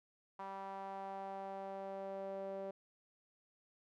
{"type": "tone with band-pass filter sweep", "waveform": "sawtooth", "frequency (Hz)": 194.5, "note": "G3", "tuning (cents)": -13, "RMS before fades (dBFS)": -45, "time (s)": [0.39, 2.71], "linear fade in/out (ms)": 5, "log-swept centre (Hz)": [940, 540], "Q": 3.7, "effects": []}